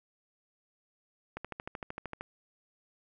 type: click train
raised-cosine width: 0.5 ms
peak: -23 dBFS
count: 12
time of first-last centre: 1.37-2.21 s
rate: 13.1 Hz
effects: none